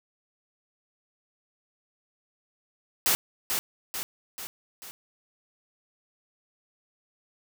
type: noise with echo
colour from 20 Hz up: white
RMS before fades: -23 dBFS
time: 3.06-3.15 s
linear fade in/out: 0 ms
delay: 440 ms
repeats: 4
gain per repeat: -5 dB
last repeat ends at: 4.91 s
effects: none